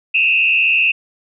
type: tone with frequency modulation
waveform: sine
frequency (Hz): 2637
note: E7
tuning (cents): 0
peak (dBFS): -11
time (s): 0.14-0.92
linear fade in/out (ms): 10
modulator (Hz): 75.9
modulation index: 1.8
effects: none